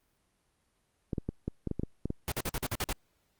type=clicks; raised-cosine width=3 ms; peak=-19 dBFS; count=10; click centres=1.132 / 1.182 / 1.29 / 1.48 / 1.673 / 1.713 / 1.796 / 1.834 / 2.056 / 2.104 s
type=noise bursts; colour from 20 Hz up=pink; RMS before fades=-32 dBFS; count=8; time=2.28-2.927 s; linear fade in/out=0 ms; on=38 ms; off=49 ms
effects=pink hiss -74 dBFS RMS until 3.39 s + Opus 32 kbps